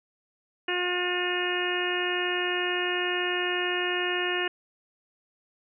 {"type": "harmonic tone", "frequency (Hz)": 357.9, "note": "F4", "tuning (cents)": 42, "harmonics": [1, 2, 3, 4, 5, 6, 7, 8], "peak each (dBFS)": [-30, -36, -38, -36, -31, -40, -35, -32], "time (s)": [0.68, 4.48], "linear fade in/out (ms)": 5, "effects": []}